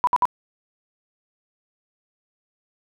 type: tone bursts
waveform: sine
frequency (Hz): 987.8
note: B5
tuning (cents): 0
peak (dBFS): -14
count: 3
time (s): 0.04-0.254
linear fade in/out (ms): 0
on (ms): 32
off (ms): 59
effects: none